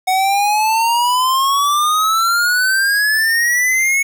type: exponential sweep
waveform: square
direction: up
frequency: 740 to 2217 Hz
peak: -13 dBFS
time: 0.07-4.03 s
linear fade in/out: 10 ms
effects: 7-bit